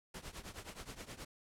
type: noise with tremolo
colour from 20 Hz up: pink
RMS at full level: -45 dBFS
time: 0.14-1.25 s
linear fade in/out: 5 ms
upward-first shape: triangle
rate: 9.5 Hz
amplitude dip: 90%
effects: low-pass 11000 Hz 12 dB/octave